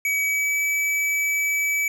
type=tone with pitch glide; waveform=square; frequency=2274 to 2294 Hz; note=C#7 to D7; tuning=+44 to -41 cents; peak=-21 dBFS; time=0.05-1.88 s; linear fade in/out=2 ms; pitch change=+15 cents; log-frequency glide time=0.22-0.61 s; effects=none